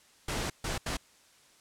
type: noise bursts at uneven times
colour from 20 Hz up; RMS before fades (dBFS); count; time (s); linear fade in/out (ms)
pink; -33; 3; 0.28-0.5 / 0.64-0.78 / 0.86-0.97; 5
effects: white hiss -61 dBFS RMS until 1.6 s + low-pass 9000 Hz 12 dB/octave